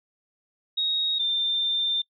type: tone pair in turn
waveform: sine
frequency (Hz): 3765 / 3588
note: A#7 / A7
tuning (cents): +16 / +33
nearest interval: minor second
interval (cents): 83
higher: first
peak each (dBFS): -22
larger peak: neither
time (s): 0.77-1.19 / 1.19-2.02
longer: second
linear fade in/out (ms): 10
effects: noise-tail reverb RT60 0.1 s tail -22 dB re dry